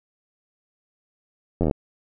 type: slowing click train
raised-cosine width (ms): 2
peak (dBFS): -9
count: 9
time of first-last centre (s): 1.61-1.711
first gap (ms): 11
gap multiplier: 1.04
effects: none